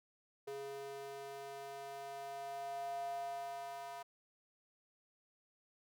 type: tone with high-pass filter sweep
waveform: square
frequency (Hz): 138.59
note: C#3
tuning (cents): 0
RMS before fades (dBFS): -45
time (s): 0.47-4.03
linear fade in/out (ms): 10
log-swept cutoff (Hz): 470 to 800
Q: 8
effects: none